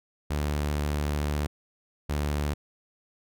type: tone pair in turn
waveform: sawtooth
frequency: 73.7 / 73.33 Hz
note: D2 / D2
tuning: +7 / -2 cents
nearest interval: unison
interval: 9 cents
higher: first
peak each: -22 / -22 dBFS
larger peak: neither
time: 0.3-1.47 / 2.09-2.54 s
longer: first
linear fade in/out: 10 ms
effects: none